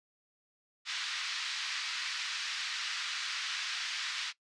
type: band-pass noise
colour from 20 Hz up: white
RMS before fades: -37 dBFS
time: 0.85-4.33 s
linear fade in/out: 50 ms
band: 1300 to 4900 Hz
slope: 24 dB/octave
effects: noise-tail reverb RT60 0.1 s tail -18 dB re dry + resampled to 22050 Hz